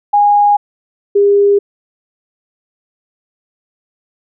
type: tone pair in turn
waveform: sine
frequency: 822 / 403.9 Hz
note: G#5 / G#4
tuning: -18 / -48 cents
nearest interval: octave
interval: 1230 cents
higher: first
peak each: -6 dBFS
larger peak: neither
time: 0.13-0.57 / 1.15-1.59 s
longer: neither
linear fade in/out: 10 ms
effects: none